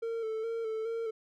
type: tone with vibrato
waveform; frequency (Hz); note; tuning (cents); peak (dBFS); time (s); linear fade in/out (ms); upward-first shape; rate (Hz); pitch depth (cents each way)
triangle; 449.2; A4; +36; -30; 0.02-1.11; 10; square; 2.4; 33
effects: none